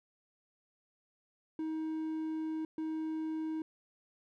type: tone bursts at uneven times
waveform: triangle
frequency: 316.1 Hz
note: D#4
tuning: 27 cents sharp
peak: -32 dBFS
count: 2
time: 1.59-2.65 / 2.78-3.62 s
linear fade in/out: 2 ms
effects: none